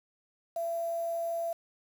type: tone with quantisation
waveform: sine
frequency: 673 Hz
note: E5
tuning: 36 cents sharp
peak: -30 dBFS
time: 0.56-1.53 s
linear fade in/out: 5 ms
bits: 8
effects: none